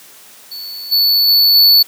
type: tone with level steps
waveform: square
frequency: 4453 Hz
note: C#8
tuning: 7 cents sharp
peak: -26 / -10 / -8 / -6 dBFS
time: 0.51-1.83 s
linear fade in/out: 10 ms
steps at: 0.91 / 1.27 / 1.54 s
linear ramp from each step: 20 ms
effects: white hiss -41 dBFS RMS until 1.87 s + high-pass 150 Hz 12 dB/octave